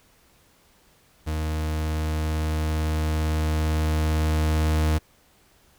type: tone with level ramp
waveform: 40% pulse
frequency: 77.78 Hz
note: D#2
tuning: in tune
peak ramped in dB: -24 to -18 dBFS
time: 1.26-4.99 s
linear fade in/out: 20 ms
effects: pink hiss -59 dBFS RMS until 5.78 s